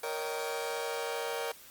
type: chord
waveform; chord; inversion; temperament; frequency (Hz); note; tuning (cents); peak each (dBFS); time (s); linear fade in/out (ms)
sawtooth; Eb dominant seventh; second; just; 466.7 / 560 / 622.3 / 777.8; Bb4 / Db5 / Eb5 / G5; +2 / +18 / 0 / -14; -32 / -36 / -38 / -37; 0.03-1.52; 5
effects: white hiss -53 dBFS RMS until 1.7 s + Opus 24 kbps